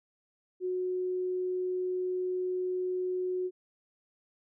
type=tone; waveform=sine; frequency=366.3 Hz; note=F#4; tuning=17 cents flat; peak=-29 dBFS; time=0.6-3.51 s; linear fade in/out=50 ms; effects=none